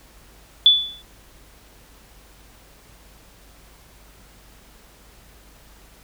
sine tone with exponential decay, 3461 Hz, A7, 29 cents flat, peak -6 dBFS, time 0.66-1.02 s, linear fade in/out 1 ms, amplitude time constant 78 ms, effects added 50 Hz sine -51 dBFS peak until 6.03 s + pink hiss -51 dBFS RMS until 6.03 s

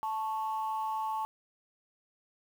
sine tone pair together, 876.2 / 1104 Hz, A5 / C#6, -7 / -7 cents, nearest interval major third, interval 400 cents, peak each -31 / -36 dBFS, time 0.03-1.25 s, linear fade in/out 0 ms, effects tanh soft clip ceiling -25 dBFS + 9-bit

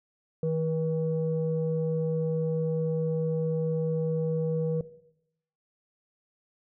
sine tone pair together, 159.4 / 482.8 Hz, D#3 / B4, +42 / -39 cents, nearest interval octave + perfect fifth, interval 1919 cents, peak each -27 dBFS, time 0.43-4.81 s, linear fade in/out 2 ms, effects noise-tail reverb RT60 0.8 s tail -17 dB re dry + tanh soft clip ceiling -18 dBFS

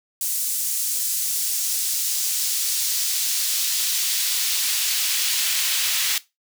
pink noise with high-pass filter sweep, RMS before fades -23 dBFS, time 0.21-6.18 s, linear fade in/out 2 ms, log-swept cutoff 8000 to 2700 Hz, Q 0.91, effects noise-tail reverb RT60 0.2 s tail -17 dB re dry

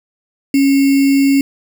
sine tone with sample-and-hold, 275.5 Hz, C#4, 11 cents flat, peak -8 dBFS, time 0.54-1.41 s, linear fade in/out 2 ms, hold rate 2450 Hz, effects none

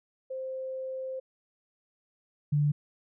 sine tone pair in turn, 523.3 / 146.85 Hz, C5 / D3, 0 / 0 cents, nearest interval octave + minor seventh, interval 2200 cents, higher first, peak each -33 / -22 dBFS, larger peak second, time 0.3-1.2 / 2.52-2.72 s, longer first, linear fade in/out 10 ms, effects none

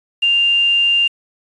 sine tone with quantisation, 2794 Hz, F7, in tune, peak -11 dBFS, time 0.22-1.08 s, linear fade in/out 10 ms, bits 6, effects resampled to 22050 Hz

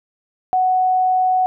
sine tone, 742 Hz, F#5, 5 cents sharp, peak -13 dBFS, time 0.53-1.46 s, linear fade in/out 0 ms, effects none

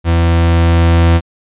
40% pulse tone with level ramp, 84 Hz, E2, 33 cents sharp, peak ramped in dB -8 to -5 dBFS, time 0.04-1.21 s, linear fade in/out 50 ms, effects resampled to 8000 Hz

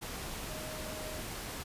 sine tone in noise, 622.3 Hz, D#5, in tune, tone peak -45 dBFS, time 0.48-1.22 s, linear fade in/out 20 ms, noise pink, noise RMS -41 dBFS, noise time 0.01-1.64 s, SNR -7 dB, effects resampled to 32000 Hz

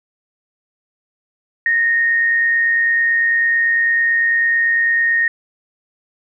sine tone with amplitude modulation, 1851 Hz, A#6, 13 cents flat, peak -11 dBFS, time 1.66-5.28 s, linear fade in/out 2 ms, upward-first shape sine, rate 129 Hz, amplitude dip 30%, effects none

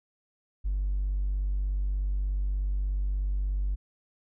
sine tone with hard clipping, 48.34 Hz, G1, 23 cents flat, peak -26 dBFS, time 0.64-3.76 s, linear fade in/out 20 ms, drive 1 dB, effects none

